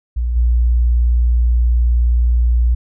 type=tone with level steps; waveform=sine; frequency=59.5 Hz; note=A#1; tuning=36 cents sharp; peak=-15 / -10 dBFS; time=0.16-2.75 s; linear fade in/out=10 ms; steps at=0.35 s; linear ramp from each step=20 ms; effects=none